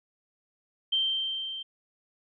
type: tone with level ramp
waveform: sine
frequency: 3136 Hz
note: G7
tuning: in tune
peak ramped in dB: -22 to -35 dBFS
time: 0.92-1.63 s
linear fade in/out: 10 ms
effects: none